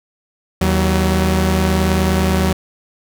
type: tone pair together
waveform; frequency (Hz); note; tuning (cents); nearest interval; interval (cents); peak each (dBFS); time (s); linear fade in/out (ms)
sawtooth; 79.2 / 188.63; D#2 / F#3; +31 / +34; octave + minor third; 1503; -12; 0.61-2.53; 5
effects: none